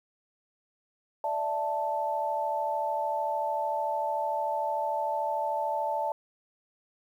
sine chord, D suspended second, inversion none, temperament just, 587.3 / 660.7 / 881 Hz, D5 / E5 / A5, 0 / +4 / +2 cents, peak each -33 / -34 / -29 dBFS, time 1.24-6.12 s, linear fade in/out 2 ms, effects 10-bit

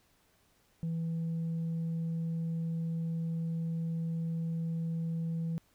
sine tone, 164.81 Hz, E3, in tune, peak -29 dBFS, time 0.83-5.58 s, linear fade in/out 0 ms, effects tanh soft clip ceiling -30 dBFS + pink hiss -69 dBFS RMS until 5.74 s

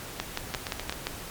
two click trains, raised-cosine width 0.2 ms, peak -11 / -14 dBFS, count 6 / 4, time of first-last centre 0.2-1.07 / 0.54-0.925 s, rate 5.75 / 7.8 Hz, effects pink hiss -40 dBFS RMS until 1.3 s + MP3 96 kbps

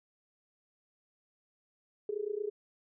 sine tone with amplitude modulation, 416.2 Hz, G#4, 4 cents sharp, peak -29 dBFS, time 2.09-2.5 s, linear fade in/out 2 ms, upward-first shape sine, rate 28.7 Hz, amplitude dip 90%, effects none

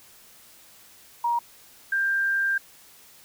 sine tone pair in turn, 946 / 1587.7 Hz, A#5 / G6, +25 / +22 cents, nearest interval major sixth, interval 897 cents, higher second, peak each -21 dBFS, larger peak neither, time 1.24-1.39 / 1.92-2.58 s, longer second, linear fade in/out 5 ms, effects white hiss -52 dBFS RMS until 3.24 s

